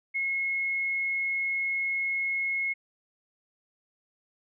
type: tone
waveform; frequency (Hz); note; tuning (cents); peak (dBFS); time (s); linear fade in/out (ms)
sine; 2170; C#7; -37; -26; 0.14-2.74; 20
effects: none